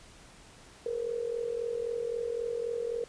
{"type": "tone with amplitude modulation", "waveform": "sine", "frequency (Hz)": 470, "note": "A#4", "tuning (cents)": 14, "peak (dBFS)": -27, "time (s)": [0.86, 3.04], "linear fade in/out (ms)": 2, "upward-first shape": "sine", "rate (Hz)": 43.8, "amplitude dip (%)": 75, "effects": ["pink hiss -54 dBFS RMS until 3.08 s", "resampled to 22050 Hz"]}